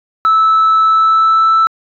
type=tone with pitch glide; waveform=sine; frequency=1309 to 1321.9 Hz; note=E6 to E6; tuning=-13 to +4 cents; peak=-5 dBFS; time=0.25-1.67 s; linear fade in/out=0 ms; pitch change=+17 cents; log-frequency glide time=0.82-1.55 s; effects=tanh soft clip ceiling -5 dBFS